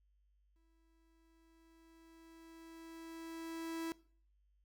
45% pulse tone with exponential growth, 328.3 Hz, E4, 7 cents flat, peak -38 dBFS, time 0.56-3.92 s, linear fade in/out 0 ms, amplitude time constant 730 ms, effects noise-tail reverb RT60 0.5 s tail -21 dB re dry + added 50 Hz sine -70 dBFS peak until 4.64 s

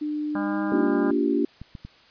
sine tone with pitch glide, 300 to 310.4 Hz, D4 to D#4, +37 to -4 cents, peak -25 dBFS, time 0.01-0.86 s, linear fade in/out 10 ms, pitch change +59 cents, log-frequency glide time 0.39-0.6 s
harmonic tone, 201.5 Hz, G3, 48 cents sharp, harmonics 1 / 3 / 4 / 5 / 6 / 7 / 8, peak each -30 / -35 / -36 / -37 / -38 / -38 / -39 dBFS, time 0.35-1.11 s, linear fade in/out 2 ms
sine chord, G minor seventh, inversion first, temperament equal with one note detuned, 233.1 / 288.5 / 349.2 / 392 Hz, Bb3 / D4 / F4 / G4, 0 / -31 / 0 / 0 cents, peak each -27 / -23 / -26 / -27 dBFS, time 0.72-1.45 s, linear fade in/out 2 ms
clicks, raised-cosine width 5 ms, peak -25 dBFS, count 3, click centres 1.616 / 1.752 / 1.85 s
effects white hiss -54 dBFS RMS until 2.1 s + resampled to 11025 Hz

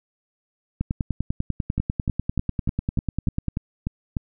two click trains, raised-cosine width 5 ms, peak -12 / -11 dBFS, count 9 / 28, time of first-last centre 1.78-4.168 / 0.81-3.483 s, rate 3.35 / 10.1 Hz, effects none

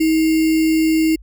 sine tone with sample-and-hold, 318.6 Hz, D#4, 41 cents sharp, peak -12 dBFS, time 0-1.16 s, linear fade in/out 10 ms, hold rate 2450 Hz, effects added 50 Hz sine -38 dBFS peak until 1.22 s

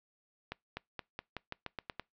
accelerating click train, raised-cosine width 0.3 ms, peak -22 dBFS, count 10, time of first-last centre 0.52-1.996 s, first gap 250 ms, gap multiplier 0.89, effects noise-tail reverb RT60 0.2 s tail -25 dB re dry + low-pass 5000 Hz 12 dB/octave

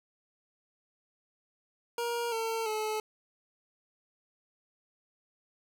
25% pulse tone with pitch steps, 472.1 / 451.3 / 431.4 Hz, A#4 / A4 / A4, +22 / +44 / -34 cents, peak -27 dBFS, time 1.98-3 s, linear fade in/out 2 ms, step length 340 ms, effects none

